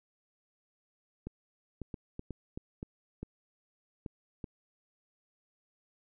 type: clicks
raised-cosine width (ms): 3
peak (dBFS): -26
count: 10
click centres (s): 1.27 / 1.817 / 1.942 / 2.194 / 2.307 / 2.575 / 2.829 / 3.23 / 4.062 / 4.442
effects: none